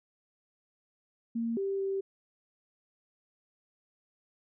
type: tone with pitch steps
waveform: sine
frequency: 230.7 / 392 / 389.3 Hz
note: A#3 / G4 / G4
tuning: -18 / 0 / -12 cents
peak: -29 dBFS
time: 1.35-2.01 s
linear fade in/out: 10 ms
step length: 220 ms
effects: none